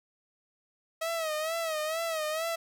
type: tone with vibrato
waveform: sawtooth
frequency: 639 Hz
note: D#5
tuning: 46 cents sharp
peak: -26 dBFS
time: 1.01-2.56 s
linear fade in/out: 10 ms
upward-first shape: sine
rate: 2.2 Hz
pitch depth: 81 cents each way
effects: none